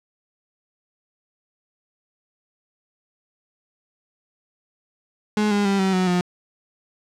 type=tone with pitch steps; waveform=35% pulse; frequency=211.1 / 204.1 / 197.42 / 190.91 / 184.62 / 178.54 Hz; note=G#3 / G#3 / G3 / G3 / F#3 / F3; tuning=+29 / -30 / +13 / -46 / -4 / +38 cents; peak=-16 dBFS; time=5.37-6.21 s; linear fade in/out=2 ms; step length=140 ms; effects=low-pass 7000 Hz 12 dB/octave + 9-bit